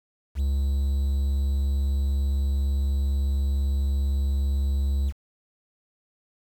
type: tone with quantisation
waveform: triangle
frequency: 68.9 Hz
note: C#2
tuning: 10 cents flat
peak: -19 dBFS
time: 0.35-5.13 s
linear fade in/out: 50 ms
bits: 8
effects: none